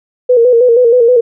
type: tone with vibrato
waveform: sine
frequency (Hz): 481.3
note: B4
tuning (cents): -45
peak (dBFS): -4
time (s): 0.29-1.21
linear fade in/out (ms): 10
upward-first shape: square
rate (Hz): 6.3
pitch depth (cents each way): 63
effects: none

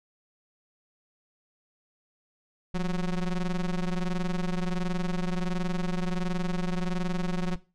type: ring-modulated tone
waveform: square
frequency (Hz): 92.2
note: F#2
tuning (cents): -6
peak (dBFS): -24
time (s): 2.74-7.56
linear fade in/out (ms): 5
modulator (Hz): 81.5
effects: noise-tail reverb RT60 0.3 s tail -18 dB re dry + low-pass 6000 Hz 12 dB/octave

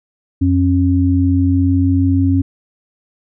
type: tone pair together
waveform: sine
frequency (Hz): 90.7 / 271.8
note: F#2 / C#4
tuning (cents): -34 / -34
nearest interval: octave + perfect fifth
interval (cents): 1900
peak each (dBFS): -13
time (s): 0.41-2.42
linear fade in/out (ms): 10
effects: none

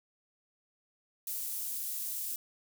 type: high-pass noise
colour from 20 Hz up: pink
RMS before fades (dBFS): -37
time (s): 1.27-2.36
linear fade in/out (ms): 2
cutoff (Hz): 12000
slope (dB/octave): 12
effects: none

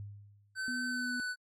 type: tone with exponential decay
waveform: sine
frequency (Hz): 101.8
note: G#2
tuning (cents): -34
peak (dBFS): -39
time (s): 0-0.74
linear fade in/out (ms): 0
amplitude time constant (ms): 160
type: tone with pitch glide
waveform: square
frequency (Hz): 1531 to 1492.6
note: G6 to F#6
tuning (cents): -41 to +15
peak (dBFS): -35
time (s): 0.55-1.36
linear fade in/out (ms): 50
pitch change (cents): -44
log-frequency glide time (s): 0.86-1.13
type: tone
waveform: sine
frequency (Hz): 246.9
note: B3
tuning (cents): 0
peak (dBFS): -38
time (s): 0.68-1.2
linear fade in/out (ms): 0
effects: low-pass 9000 Hz 12 dB/octave + AAC 64 kbps

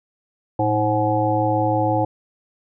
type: harmonic tone with a mistuned harmonic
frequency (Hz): 106.1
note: G#2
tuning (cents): +38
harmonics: 1 / 3 / 5 / 7 / 8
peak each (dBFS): -23 / -23 / -23 / -23 / -23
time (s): 0.59-2.05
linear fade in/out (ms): 5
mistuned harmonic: 1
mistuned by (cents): +94
effects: none

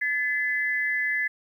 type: tone pair together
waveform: sine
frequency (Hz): 1729 / 2024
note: A6 / B6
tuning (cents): -31 / +42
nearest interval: minor third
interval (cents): 273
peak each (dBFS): -26 / -26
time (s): 0.01-1.28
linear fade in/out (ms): 10
effects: 10-bit

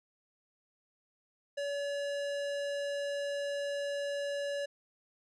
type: tone with hard clipping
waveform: sine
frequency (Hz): 569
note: C#5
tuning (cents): +45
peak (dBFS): -35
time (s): 1.57-4.66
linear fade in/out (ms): 10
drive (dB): 18
effects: resampled to 32000 Hz

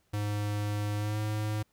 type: tone with pitch glide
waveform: square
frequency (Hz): 103.9 to 106.7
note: G#2 to G#2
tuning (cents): +1 to +47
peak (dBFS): -30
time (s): 0.13-1.63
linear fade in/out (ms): 10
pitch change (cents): +46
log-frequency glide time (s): 0.96-1.19
effects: pink hiss -72 dBFS RMS until 1.72 s

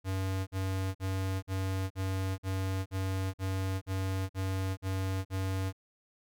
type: tone bursts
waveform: square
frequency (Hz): 95.2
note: F#2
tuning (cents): +50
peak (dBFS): -31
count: 12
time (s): 0.04-5.728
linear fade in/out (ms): 50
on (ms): 430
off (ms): 48
effects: none

